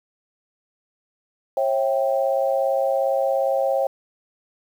sine chord, C# diminished, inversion none, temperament equal with one note detuned, 542 / 659.3 / 784 Hz, C#5 / E5 / G5, -39 / 0 / 0 cents, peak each -20 / -25 / -25 dBFS, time 1.57-3.87 s, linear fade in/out 2 ms, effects 8-bit

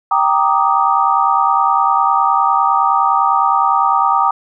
sine chord, Eb major seventh, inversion first, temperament equal, 784 / 932.3 / 1174.7 / 1244.5 Hz, G5 / Bb5 / D6 / Eb6, 0 / 0 / 0 / 0 cents, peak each -16 dBFS, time 0.11-4.31 s, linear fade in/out 5 ms, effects none

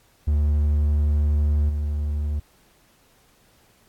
triangle tone with level steps, 74 Hz, D2, 14 cents sharp, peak -15 / -20 dBFS, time 0.27-2.4 s, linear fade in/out 10 ms, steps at 1.69 s, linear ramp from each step 5 ms, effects pink hiss -59 dBFS RMS until 3.88 s + AAC 64 kbps

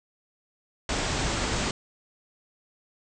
pink low-pass noise, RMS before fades -28 dBFS, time 0.89-1.71 s, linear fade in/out 2 ms, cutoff 8300 Hz, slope 96 dB/octave, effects none

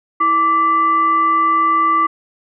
sine tone with frequency modulation, 1166 Hz, D6, 13 cents flat, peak -11 dBFS, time 0.2-2.07 s, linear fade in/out 10 ms, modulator 839 Hz, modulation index 0.4, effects none

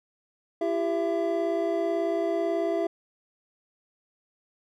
triangle tone cluster, 336.8 / 395 / 669 Hz, E4 / G4 / E5, +37 / +13 / +25 cents, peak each -27 / -27 / -26 dBFS, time 0.61-2.87 s, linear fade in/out 5 ms, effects none

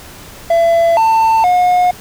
triangle tone with pitch steps, 672 / 894 / 720 Hz, E5 / A5 / F#5, +33 / +27 / -47 cents, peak -6 dBFS, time 0.5-1.91 s, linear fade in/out 5 ms, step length 470 ms, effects pink hiss -35 dBFS RMS until 2 s

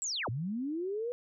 sine linear two-way sweep, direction down then up, 7890 to 103.83 to 495.3 Hz, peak -32 dBFS, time 0.02-1.12 s, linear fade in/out 0 ms, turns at 0.29 s, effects none

